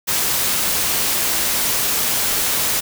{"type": "noise", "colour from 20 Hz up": "white", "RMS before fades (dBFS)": -19, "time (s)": [0.07, 2.81], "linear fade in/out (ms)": 20, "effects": []}